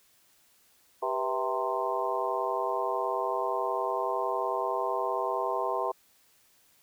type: harmonic tone with a mistuned harmonic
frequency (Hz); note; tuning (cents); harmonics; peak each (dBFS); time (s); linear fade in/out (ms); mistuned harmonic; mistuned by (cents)
130.81; C3; 0; 3 / 4 / 5 / 6 / 7 / 8; -35 / -35 / -33 / -37 / -34 / -33; 1.02-5.92; 10; 4; -110
effects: white hiss -64 dBFS RMS until 6.82 s